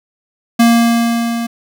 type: tone with level ramp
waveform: square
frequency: 233.1 Hz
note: A#3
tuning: in tune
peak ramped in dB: -6 to -18 dBFS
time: 0.59-1.47 s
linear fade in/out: 10 ms
effects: none